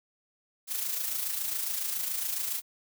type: noise with amplitude modulation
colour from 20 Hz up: blue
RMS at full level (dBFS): -30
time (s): 0.67-2.62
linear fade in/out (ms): 50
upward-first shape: sine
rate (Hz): 27.2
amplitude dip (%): 50
effects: none